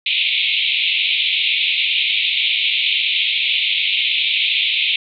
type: band-pass noise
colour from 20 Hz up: white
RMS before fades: -18 dBFS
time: 0.06-4.96 s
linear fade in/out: 2 ms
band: 2200 to 3800 Hz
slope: 96 dB/octave
effects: none